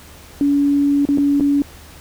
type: tone with dropouts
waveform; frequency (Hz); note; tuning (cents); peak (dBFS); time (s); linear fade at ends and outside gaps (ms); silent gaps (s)
sine; 284.3; C#4; +44; -12; 0.41-1.62; 1; 1.053-1.088 / 1.175-1.183 / 1.399-1.407
effects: added 76 Hz sine -44 dBFS peak until 2 s + pink hiss -42 dBFS RMS until 2 s